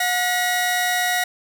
sawtooth tone pair together, 724.2 / 1915 Hz, F#5 / A#6, -37 / +46 cents, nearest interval octave + perfect fourth, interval 1683 cents, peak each -18 dBFS, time 0-1.24 s, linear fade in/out 5 ms, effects none

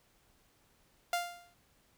sawtooth tone with exponential decay, 698.5 Hz, F5, in tune, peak -24 dBFS, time 1.13-1.54 s, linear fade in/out 2 ms, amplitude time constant 89 ms, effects pink hiss -69 dBFS RMS until 1.97 s

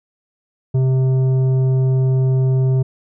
sine tone with tanh clipping, 130.81 Hz, C3, in tune, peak -14 dBFS, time 0.74-2.83 s, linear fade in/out 10 ms, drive 9 dB, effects none

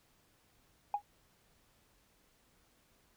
sine tone with exponential decay, 822 Hz, G#5, 18 cents flat, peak -25 dBFS, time 0.94-1.02 s, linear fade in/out 2 ms, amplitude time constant 17 ms, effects tanh soft clip ceiling -23 dBFS + pink hiss -70 dBFS RMS until 3.16 s

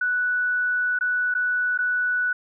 sine tone with dropouts, 1480 Hz, F#6, in tune, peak -20 dBFS, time 0.01-2.33 s, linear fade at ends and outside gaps 5 ms, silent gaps 0.989-1.009 / 1.341-1.349 / 1.777-1.787 s, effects none

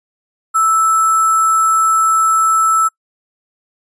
sine tone with sample-and-hold, 1318.5 Hz, E6, in tune, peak -9 dBFS, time 0.54-2.89 s, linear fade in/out 20 ms, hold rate 8820 Hz, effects noise-tail reverb RT60 0.1 s tail -24 dB re dry + resampled to 22050 Hz

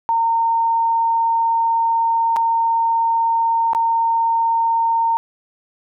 sine tone with dropouts, 916 Hz, A#5, 31 cents flat, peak -14 dBFS, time 0.09-5.17 s, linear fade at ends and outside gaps 0 ms, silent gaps 2.362-2.367 / 3.733-3.749 s, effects none

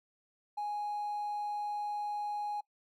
triangle tone with hard clipping, 830.6 Hz, G#5, in tune, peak -34 dBFS, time 0.57-2.61 s, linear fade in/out 10 ms, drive 4 dB, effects noise-tail reverb RT60 0.1 s tail -22 dB re dry

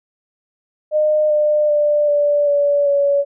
sine tone with pitch steps, 610 / 600.9 / 592 / 583.1 / 574.4 / 565.9 Hz, D#5 / D5 / D5 / D5 / D5 / C#5, -34 / +40 / +14 / -13 / -39 / +36 cents, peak -12 dBFS, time 0.91-3.25 s, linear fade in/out 50 ms, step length 390 ms, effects none

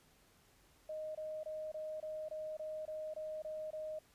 sine tone bursts, 621 Hz, D#5, 3 cents flat, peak -40 dBFS, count 11, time 0.89-3.99 s, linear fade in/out 5 ms, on 260 ms, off 24 ms, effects pink hiss -68 dBFS RMS until 4.14 s + resampled to 32000 Hz

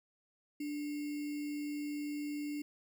sine tone with sample-and-hold, 293.7 Hz, D4, in tune, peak -36 dBFS, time 0.6-2.62 s, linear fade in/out 5 ms, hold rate 2450 Hz, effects none

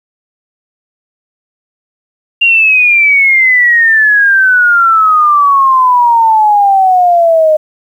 sine exponential sweep, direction down, 2794 to 612 Hz, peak -4 dBFS, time 2.41-7.57 s, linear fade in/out 10 ms, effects 7-bit

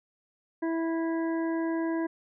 harmonic tone, 328.4 Hz, E4, 6 cents flat, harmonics 1 / 2 / 3 / 5 / 6, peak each -27 / -37 / -39 / -42 / -48 dBFS, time 0.62-2.07 s, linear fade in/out 10 ms, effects none

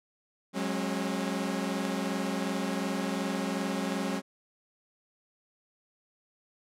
sawtooth chord, F# suspended second, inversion none, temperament equal with one note detuned, 185 / 207.7 / 270.5 Hz, F#3 / G#3 / C#4, 0 / 0 / -42 cents, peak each -30 dBFS, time 0.53-4.22 s, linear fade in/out 50 ms, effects low-pass 11000 Hz 12 dB/octave

